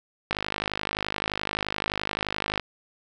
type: click train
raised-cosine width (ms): 0.3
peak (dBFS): -10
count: 119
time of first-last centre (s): 0.31-2.597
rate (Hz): 51.6
effects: none